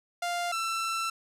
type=tone pair in turn; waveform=sawtooth; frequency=698.5 / 1337.8 Hz; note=F5 / E6; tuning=0 / +25 cents; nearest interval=major seventh; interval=1125 cents; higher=second; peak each=-25 dBFS; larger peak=neither; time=0.22-0.52 / 0.52-1.1 s; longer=second; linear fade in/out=5 ms; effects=low-pass 11000 Hz 12 dB/octave